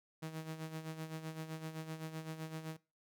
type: tone with tremolo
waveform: sawtooth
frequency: 159 Hz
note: D#3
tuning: 38 cents sharp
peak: -36 dBFS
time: 0.22-2.77 s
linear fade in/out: 10 ms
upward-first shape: sine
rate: 7.8 Hz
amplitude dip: 65%
effects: noise-tail reverb RT60 0.3 s tail -20 dB re dry